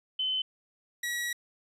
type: tone pair in turn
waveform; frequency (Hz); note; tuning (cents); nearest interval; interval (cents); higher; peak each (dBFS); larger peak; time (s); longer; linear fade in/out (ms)
sine / sawtooth; 3049 / 1920.7; G7 / B6; -49 / -49; minor sixth; 800; first; -27; neither; 0.19-0.42 / 1.03-1.33; second; 5
effects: resampled to 32000 Hz